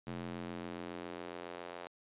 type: tone with high-pass filter sweep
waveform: square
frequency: 43.65 Hz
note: F1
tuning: in tune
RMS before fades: -44 dBFS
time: 0.07-1.87 s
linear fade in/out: 0 ms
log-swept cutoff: 170 to 560 Hz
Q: 1.3
effects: resampled to 8000 Hz